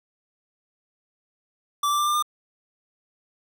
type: tone with pitch steps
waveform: square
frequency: 1164 / 1174.1 / 1184.3 / 1194.7 / 1205 Hz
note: D6 / D6 / D6 / D6 / D6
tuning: -16 / -1 / +14 / +29 / +44 cents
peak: -21 dBFS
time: 1.83-2.225 s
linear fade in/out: 5 ms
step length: 79 ms
effects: none